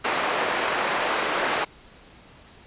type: band-pass noise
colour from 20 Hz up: pink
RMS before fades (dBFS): -25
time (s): 0.04-1.65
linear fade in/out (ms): 10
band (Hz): 520 to 2400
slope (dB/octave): 12
effects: pink hiss -50 dBFS RMS until 2.66 s + resampled to 8000 Hz